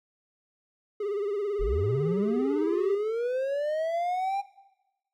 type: tone with vibrato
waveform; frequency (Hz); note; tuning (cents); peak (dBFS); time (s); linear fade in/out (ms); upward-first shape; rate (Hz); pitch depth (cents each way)
triangle; 408.4; G#4; -29; -26; 1-2.95; 5; sine; 18; 81
type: linear sweep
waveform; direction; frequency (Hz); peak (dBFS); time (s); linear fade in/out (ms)
triangle; up; 30.87 to 804; -24; 1.59-4.42; 20
effects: noise-tail reverb RT60 1.0 s tail -18 dB re dry